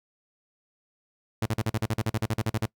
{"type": "tone bursts", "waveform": "sawtooth", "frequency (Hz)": 110.2, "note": "A2", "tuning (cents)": 3, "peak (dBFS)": -20, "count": 16, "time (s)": [1.42, 2.66], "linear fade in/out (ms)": 5, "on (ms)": 40, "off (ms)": 40, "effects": ["noise-tail reverb RT60 0.1 s tail -23 dB re dry"]}